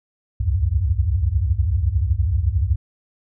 sine tone cluster, 64.2 / 72.4 / 85.8 / 97.4 Hz, C2 / D2 / F2 / G2, -32 / -24 / -30 / -11 cents, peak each -22 dBFS, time 0.4-2.76 s, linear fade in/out 10 ms, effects none

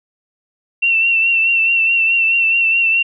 sine tone with vibrato, 2707 Hz, E7, 45 cents sharp, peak -11 dBFS, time 0.82-3.03 s, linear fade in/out 10 ms, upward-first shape triangle, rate 4.7 Hz, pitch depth 44 cents each way, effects none

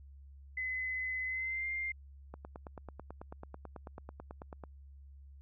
sine tone with pitch glide, 2029 to 2105 Hz, B6 to C7, +46 to +10 cents, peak -34 dBFS, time 0.57-1.92 s, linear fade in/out 5 ms, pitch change +64 cents, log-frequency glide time 1.26-1.68 s
click train, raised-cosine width 1 ms, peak -31 dBFS, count 22, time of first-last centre 2.34-4.638 s, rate 9.14 Hz
effects added 69 Hz sine -51 dBFS peak until 5.41 s

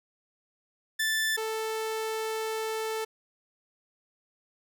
sawtooth tone pair in turn, 1760 / 440.9 Hz, A6 / A4, 0 / +4 cents, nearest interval 2 octaves, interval 2396 cents, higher first, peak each -22 / -26 dBFS, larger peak first, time 0.99-1.37 / 1.37-3.05 s, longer second, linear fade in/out 10 ms, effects none

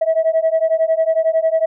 sine beating tone pair, 641 / 652 Hz, E5 / E5, -49 / -19 cents, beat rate 11 Hz, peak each -15 dBFS, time 0.01-1.66 s, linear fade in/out 10 ms, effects tanh soft clip ceiling -8 dBFS

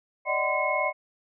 sine tone cluster, 588 / 627 / 753 / 1028 / 2178 Hz, D5 / D#5 / F#5 / C6 / C#7, +2 / +13 / +30 / -31 / -31 cents, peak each -30 / -30 / -32 / -29 / -28 dBFS, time 0.25-0.93 s, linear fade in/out 50 ms, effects none

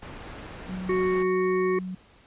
pink low-pass noise, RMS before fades -41 dBFS, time 0.02-1.23 s, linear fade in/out 5 ms, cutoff 2600 Hz, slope 12 dB/octave
sine tone, 185 Hz, F#3, in tune, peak -31 dBFS, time 0.69-1.95 s, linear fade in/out 5 ms
harmonic tone, 370 Hz, F#4, in tune, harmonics 1 / 3 / 5 / 6, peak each -22 / -32 / -36 / -38 dBFS, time 0.89-1.79 s, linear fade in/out 5 ms
effects pink hiss -56 dBFS RMS until 2.26 s + resampled to 8000 Hz

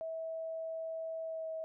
sine tone with pitch glide, 649 to 642.7 Hz, E5 to E5, -27 to -44 cents, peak -37 dBFS, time 0.01-1.64 s, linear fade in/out 0 ms, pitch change -17 cents, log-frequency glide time 1.23-1.48 s, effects none

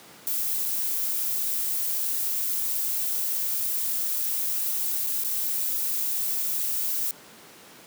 violet noise with dropouts, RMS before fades -27 dBFS, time 0.27-7.11 s, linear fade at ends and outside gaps 0 ms, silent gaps 0.654-0.658 / 5.065-5.07 / 5.237-5.247 s, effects pink hiss -48 dBFS RMS until 7.86 s + high-pass 200 Hz 12 dB/octave

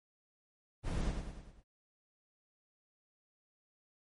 brown noise with echo, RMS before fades -35 dBFS, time 0.83-1.14 s, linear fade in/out 50 ms, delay 100 ms, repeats 5, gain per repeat -5 dB, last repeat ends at 1.64 s, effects MP3 48 kbps

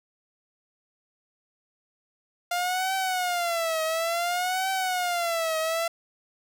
sawtooth tone with vibrato, 698.5 Hz, F5, in tune, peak -21 dBFS, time 2.51-5.88 s, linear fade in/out 5 ms, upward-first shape triangle, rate 0.57 Hz, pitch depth 170 cents each way, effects none

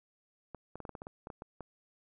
clicks, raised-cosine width 1 ms, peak -29 dBFS, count 12, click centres 0.547 / 0.756 / 0.803 / 0.852 / 0.893 / 0.952 / 1.019 / 1.069 / 1.271 / 1.302 / 1.421 / 1.607 s, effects none

